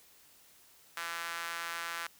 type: tone with high-pass filter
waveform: sawtooth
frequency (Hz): 168.5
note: E3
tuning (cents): +38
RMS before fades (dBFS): -39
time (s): 0.97-2.07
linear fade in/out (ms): 0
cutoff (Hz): 1400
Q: 1.9
effects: white hiss -61 dBFS RMS until 2.19 s